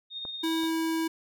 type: tone with tremolo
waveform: sine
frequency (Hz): 3688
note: A#7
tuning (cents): -19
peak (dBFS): -33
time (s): 0.1-0.71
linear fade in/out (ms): 50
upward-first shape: sine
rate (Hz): 17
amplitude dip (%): 35
type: clicks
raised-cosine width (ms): 1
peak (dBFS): -28 / -33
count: 2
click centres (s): 0.252 / 0.635
type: tone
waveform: square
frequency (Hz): 324.9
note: E4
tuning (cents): -25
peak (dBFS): -27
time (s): 0.43-1.08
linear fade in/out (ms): 10
effects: none